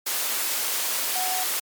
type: tone in noise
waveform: sine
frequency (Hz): 743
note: F#5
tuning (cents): +7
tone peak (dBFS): -28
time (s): 1.15-1.44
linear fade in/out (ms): 10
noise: white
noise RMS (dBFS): -26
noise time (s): 0.06-1.6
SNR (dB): -5
effects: high-pass 400 Hz 12 dB/octave + MP3 96 kbps